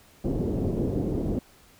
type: low-pass noise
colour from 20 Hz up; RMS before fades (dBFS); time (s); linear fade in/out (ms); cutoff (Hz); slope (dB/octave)
white; -27; 0.24-1.39; 5; 410; 24
effects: pink hiss -56 dBFS RMS until 1.79 s